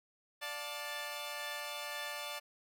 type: chord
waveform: 10% pulse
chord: D minor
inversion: none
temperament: equal with one note detuned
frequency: 587.3 / 709.8 / 880 Hz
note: D5 / F5 / A5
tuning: 0 / +28 / 0 cents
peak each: -34 / -39 / -36 dBFS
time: 0.41-2.4 s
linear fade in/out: 20 ms
effects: none